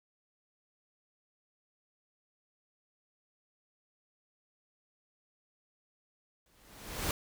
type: noise with exponential growth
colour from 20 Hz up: pink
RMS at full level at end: -31 dBFS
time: 6.46-7.11 s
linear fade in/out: 1 ms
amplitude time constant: 140 ms
effects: none